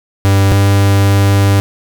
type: tone pair in turn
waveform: 45% pulse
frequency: 98.3 / 99.27 Hz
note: G2 / G2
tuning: +5 / +22 cents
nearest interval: unison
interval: 17 cents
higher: second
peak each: -7 dBFS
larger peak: neither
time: 0.25-0.52 / 0.52-1.6 s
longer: second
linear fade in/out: 0 ms
effects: none